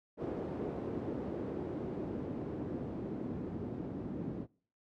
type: noise with low-pass filter sweep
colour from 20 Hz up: white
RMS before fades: -39 dBFS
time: 0.17-4.47 s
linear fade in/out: 50 ms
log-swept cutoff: 410 to 270 Hz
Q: 1.5
effects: noise-tail reverb RT60 0.5 s tail -25 dB re dry + high-pass 80 Hz 12 dB/octave